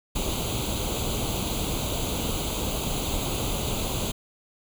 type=noise with comb filter; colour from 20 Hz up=pink; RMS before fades=-28 dBFS; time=0.15-4.12 s; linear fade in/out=10 ms; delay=0.28 ms; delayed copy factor=+0.85; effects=none